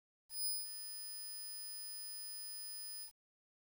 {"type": "tone with ADSR envelope", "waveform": "5% pulse", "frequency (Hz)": 5000, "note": "D#8", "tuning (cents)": 8, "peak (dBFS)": -28, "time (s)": [0.29, 3.12], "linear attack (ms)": 170, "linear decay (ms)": 200, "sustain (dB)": -10, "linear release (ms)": 94, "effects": ["10-bit"]}